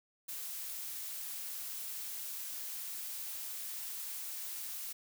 blue noise, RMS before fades -42 dBFS, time 0.28-4.93 s, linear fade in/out 10 ms, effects none

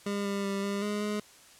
25% pulse tone with pitch steps, 201.9 / 199.7 / 197.8 / 200.5 / 207.5 / 209.1 Hz, G#3 / G3 / G3 / G3 / G#3 / G#3, -49 / +32 / +16 / +39 / -1 / +12 cents, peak -26 dBFS, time 0.06-1.2 s, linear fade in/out 5 ms, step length 190 ms, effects white hiss -55 dBFS RMS until 1.59 s + low-pass 10000 Hz 12 dB/octave

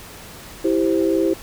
sine chord, C major, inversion first, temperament equal, 329.6 / 392 / 523.3 Hz, E4 / G4 / C5, 0 / 0 / 0 cents, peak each -18 / -20 / -23 dBFS, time 0.64-1.34 s, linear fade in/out 10 ms, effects pink hiss -39 dBFS RMS until 1.42 s

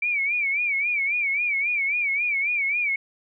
sine tone with vibrato, 2309 Hz, D7, 30 cents flat, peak -21 dBFS, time 0.02-2.96 s, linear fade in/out 5 ms, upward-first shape sine, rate 3.7 Hz, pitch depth 110 cents each way, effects none

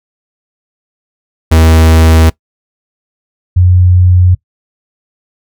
45% pulse / sine tone pair in turn, 80.5 / 90.36 Hz, E2 / F#2, -41 / -40 cents, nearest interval major second, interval 201 cents, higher second, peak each -3 dBFS, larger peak neither, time 1.51-2.3 / 3.56-4.35 s, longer neither, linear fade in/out 10 ms, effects noise-tail reverb RT60 0.1 s tail -21 dB re dry

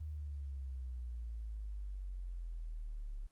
sine exponential sweep, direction down, 77.78 to 34.67 Hz, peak -40 dBFS, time 0-3.27 s, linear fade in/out 10 ms, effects pink hiss -75 dBFS RMS until 3.31 s + Opus 24 kbps

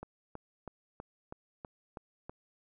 click train, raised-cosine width 1 ms, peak -28 dBFS, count 8, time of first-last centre 0.03-2.295 s, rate 3.09 Hz, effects none

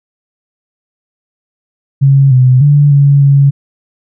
sine tone with pitch steps, 137.4 / 127.7 / 145 / 141.3 / 139.8 Hz, C#3 / C3 / D3 / C#3 / C#3, -15 / -42 / -22 / +34 / +15 cents, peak -3 dBFS, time 2.01-3.51 s, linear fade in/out 20 ms, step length 300 ms, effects none

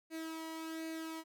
sawtooth tone with flanger, 322.4 Hz, E4, 38 cents flat, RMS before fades -43 dBFS, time 0.1-1.24 s, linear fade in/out 50 ms, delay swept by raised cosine 0.45 to 1 ms, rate 1.3 Hz, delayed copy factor +0.55, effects none

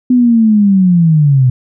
sine linear sweep, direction down, 253.4 to 123.47 Hz, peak -5 dBFS, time 0.1-1.5 s, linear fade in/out 5 ms, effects none

